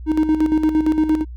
triangle tone with tremolo, 311.1 Hz, D#4, in tune, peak -10 dBFS, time 0.06-1.25 s, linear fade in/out 50 ms, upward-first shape square, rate 8.7 Hz, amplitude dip 60%, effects added 60 Hz sine -30 dBFS peak until 1.36 s

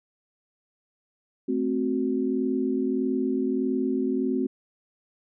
sine chord, F# diminished, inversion first, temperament equal, 220 / 261.6 / 370 Hz, A3 / C4 / F#4, 0 / 0 / 0 cents, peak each -30 / -25 / -28 dBFS, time 1.48-4.47 s, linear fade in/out 10 ms, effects none

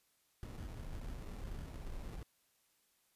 brown noise with sample-and-hold, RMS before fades -45 dBFS, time 0.43-2.23 s, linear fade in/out 2 ms, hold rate 1575 Hz, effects white hiss -75 dBFS RMS until 3.15 s + resampled to 32000 Hz

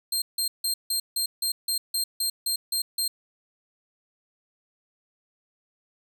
20% pulse tone bursts, 4186 Hz, C8, in tune, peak -18 dBFS, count 12, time 0.12-3.08 s, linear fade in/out 5 ms, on 100 ms, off 160 ms, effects none

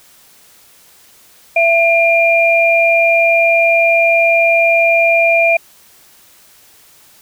sine tone pair together, 670 / 2400 Hz, E5 / D7, +28 / +37 cents, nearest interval octave + minor seventh, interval 2209 cents, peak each -11 dBFS, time 1.56-5.57 s, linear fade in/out 5 ms, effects white hiss -46 dBFS RMS until 7.21 s

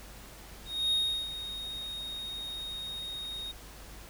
triangle tone with ADSR envelope, 3729 Hz, A#7, in tune, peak -23 dBFS, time 0.65-3.52 s, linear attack 270 ms, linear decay 360 ms, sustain -12 dB, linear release 12 ms, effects added 50 Hz sine -50 dBFS peak until 4.09 s + pink hiss -50 dBFS RMS until 4.09 s

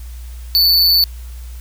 square tone with amplitude modulation, 4488 Hz, C#8, 21 cents sharp, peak -7 dBFS, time 0.55-1.04 s, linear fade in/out 0 ms, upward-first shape sine, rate 173 Hz, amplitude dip 60%, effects added 60 Hz sine -28 dBFS peak until 1.6 s + white hiss -45 dBFS RMS until 1.6 s

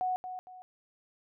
sine tone with echo, 738 Hz, F#5, 5 cents flat, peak -28 dBFS, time 0.01-0.16 s, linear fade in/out 0 ms, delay 230 ms, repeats 2, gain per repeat -9 dB, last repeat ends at 0.62 s, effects none

